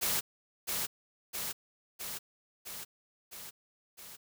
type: noise with echo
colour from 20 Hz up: white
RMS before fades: -31 dBFS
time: 0.01-0.21 s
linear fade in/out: 20 ms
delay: 660 ms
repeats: 6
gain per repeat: -3 dB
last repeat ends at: 4.17 s
effects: none